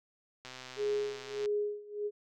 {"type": "click train", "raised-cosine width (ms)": 0.2, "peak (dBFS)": -28, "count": 130, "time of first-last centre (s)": [0.45, 1.458], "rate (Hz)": 128}
{"type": "tone with tremolo", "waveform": "sine", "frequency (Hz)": 415.3, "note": "G#4", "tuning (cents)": 0, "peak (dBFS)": -28, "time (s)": [0.76, 2.11], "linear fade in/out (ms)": 50, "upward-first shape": "sine", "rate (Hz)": 1.6, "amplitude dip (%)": 90}
{"effects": []}